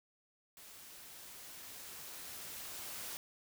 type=noise with level ramp; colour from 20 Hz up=white; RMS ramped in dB=-55 to -44 dBFS; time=0.57-3.17 s; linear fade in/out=0 ms; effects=none